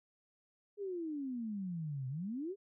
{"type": "exponential two-way sweep", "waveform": "sine", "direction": "down then up", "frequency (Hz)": [418.3, 126.1, 418.3], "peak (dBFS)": -37, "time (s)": [0.77, 2.56], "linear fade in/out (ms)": 50, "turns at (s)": 2.08, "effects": []}